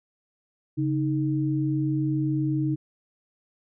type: tone pair together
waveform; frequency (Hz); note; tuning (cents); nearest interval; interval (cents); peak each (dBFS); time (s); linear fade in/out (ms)
sine; 138.59 / 310.9; C#3 / D#4; 0 / -1; octave + major second; 1399; -25; 0.77-2.76; 20
effects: none